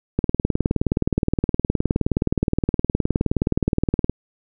click train, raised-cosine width 3 ms, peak -5 dBFS, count 76, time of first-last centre 0.19-4.096 s, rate 19.2 Hz, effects none

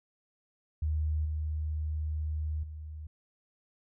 sine tone with level steps, 77 Hz, D#2, 17 cents flat, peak -27 / -30 / -39 dBFS, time 0.82-3.07 s, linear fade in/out 5 ms, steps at 1.25 / 2.63 s, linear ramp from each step 5 ms, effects none

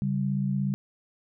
sine tone pair together, 138.59 / 195.46 Hz, C#3 / G3, 0 / -5 cents, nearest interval tritone, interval 595 cents, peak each -27 dBFS, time 0.02-0.74 s, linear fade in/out 0 ms, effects none

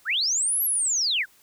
sine linear two-way sweep, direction up then down, 1155 to 11840 to 1380 Hz, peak -21 dBFS, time 0.05-1.26 s, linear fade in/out 50 ms, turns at 0.63 s, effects white hiss -58 dBFS RMS until 1.42 s

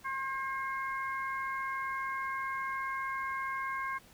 harmonic tone, 535 Hz, C5, 38 cents sharp, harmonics 2 / 3 / 4, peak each -35 / -39 / -41 dBFS, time 0.04-3.99 s, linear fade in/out 20 ms, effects pink hiss -59 dBFS RMS until 4.13 s

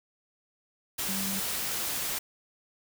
sine tone in noise, 194.2 Hz, G3, 16 cents flat, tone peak -34 dBFS, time 1.08-1.4 s, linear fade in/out 10 ms, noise white, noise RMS -32 dBFS, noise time 0.98-2.19 s, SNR -5 dB, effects none

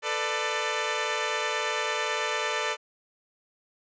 10% pulse tone cluster, 442.5 / 498.8 / 593 Hz, A4 / B4 / D5, +10 / +17 / +17 cents, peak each -22 / -25 / -22 dBFS, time 0.02-2.77 s, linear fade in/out 50 ms, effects resampled to 16000 Hz

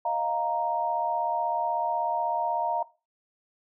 sine chord, Eb suspended second, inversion none, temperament equal, 622.3 / 698.5 / 932.3 Hz, Eb5 / F5 / Bb5, 0 / 0 / 0 cents, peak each -33 / -29 / -27 dBFS, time 0.05-2.83 s, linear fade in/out 5 ms, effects noise-tail reverb RT60 0.3 s tail -19 dB re dry

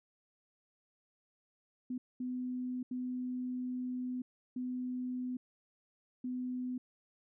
sine tone bursts at uneven times, 251.4 Hz, B3, 31 cents sharp, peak -35 dBFS, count 5, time 1.9-1.98 / 2.2-2.83 / 2.91-4.22 / 4.56-5.37 / 6.24-6.78 s, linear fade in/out 5 ms, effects none

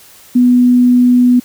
sine tone, 246.9 Hz, B3, in tune, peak -5 dBFS, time 0.35-1.4 s, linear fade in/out 10 ms, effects white hiss -41 dBFS RMS until 1.44 s

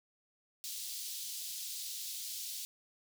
pink high-pass noise, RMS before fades -42 dBFS, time 0.64-2.65 s, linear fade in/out 0 ms, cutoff 3700 Hz, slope 24 dB/octave, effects none

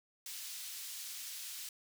pink high-pass noise, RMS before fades -45 dBFS, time 0.26-1.69 s, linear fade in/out 2 ms, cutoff 3700 Hz, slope 12 dB/octave, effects none

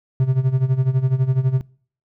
triangle tone with tremolo, 130.81 Hz, C3, in tune, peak -10 dBFS, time 0.2-1.61 s, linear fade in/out 0 ms, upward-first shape sine, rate 12 Hz, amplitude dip 80%, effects noise-tail reverb RT60 0.5 s tail -24 dB re dry

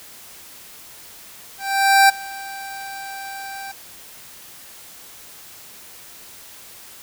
25% pulse tone with ADSR envelope, 784 Hz, G5, in tune, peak -5 dBFS, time 1.58-3.72 s, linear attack 510 ms, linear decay 13 ms, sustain -22 dB, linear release 9 ms, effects white hiss -42 dBFS RMS until 7.02 s

